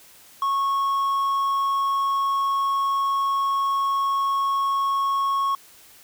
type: tone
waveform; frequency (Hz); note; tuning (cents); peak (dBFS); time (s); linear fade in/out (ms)
triangle; 1100; C#6; -14; -18; 0.42-5.55; 2
effects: white hiss -50 dBFS RMS until 6.03 s